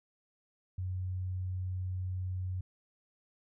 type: tone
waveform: sine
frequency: 92.2 Hz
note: F#2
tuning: 6 cents flat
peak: -33 dBFS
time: 0.78-2.61 s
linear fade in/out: 5 ms
effects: none